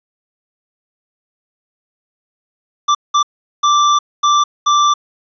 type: tone bursts at uneven times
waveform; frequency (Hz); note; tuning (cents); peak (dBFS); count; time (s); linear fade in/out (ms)
square; 1174.7; D6; 0; -10; 5; 2.88-2.95 / 3.14-3.23 / 3.63-3.99 / 4.23-4.44 / 4.66-4.94; 10
effects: resampled to 16000 Hz + 8-bit